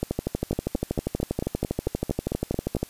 two click trains, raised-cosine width 2 ms, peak -13 / -11 dBFS, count 11 / 36, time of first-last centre 0.53-2.767 / 0.03-2.83 s, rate 4.47 / 12.5 Hz, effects white hiss -50 dBFS RMS until 2.89 s + resampled to 32000 Hz

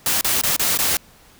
white noise with dropouts, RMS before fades -19 dBFS, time 0.06-0.97 s, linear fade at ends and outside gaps 2 ms, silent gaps 0.211-0.245 / 0.414-0.435 / 0.564-0.595 / 0.775-0.788 s, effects pink hiss -50 dBFS RMS until 1.39 s

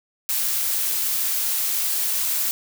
blue noise, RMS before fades -23 dBFS, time 0.29-2.51 s, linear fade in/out 0 ms, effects none

